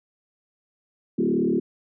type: tone with frequency modulation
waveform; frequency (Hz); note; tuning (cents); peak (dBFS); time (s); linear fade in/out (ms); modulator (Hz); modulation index
sine; 293.7; D4; 0; -19; 1.18-1.6; 10; 37.1; 2.7
effects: none